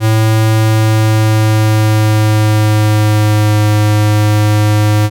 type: tone with pitch glide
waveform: square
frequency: 110 to 105.7 Hz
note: A2 to G#2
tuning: 0 to +31 cents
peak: -8 dBFS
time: 0-5.1 s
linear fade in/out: 50 ms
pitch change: -69 cents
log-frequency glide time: 0.49-3.69 s
effects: none